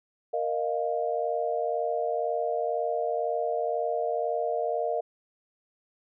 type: chord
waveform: sine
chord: Bb suspended fourth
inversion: none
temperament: equal with one note detuned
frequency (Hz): 466.2 / 616.5 / 698.5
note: Bb4 / Eb5 / F5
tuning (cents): 0 / -16 / 0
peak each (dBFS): -30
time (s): 0.33-5.01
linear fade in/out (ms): 10
effects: none